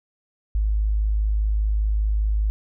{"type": "tone", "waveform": "sine", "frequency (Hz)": 52.5, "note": "G#1", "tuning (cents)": 19, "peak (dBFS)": -18, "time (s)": [0.55, 2.5], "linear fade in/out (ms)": 0, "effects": []}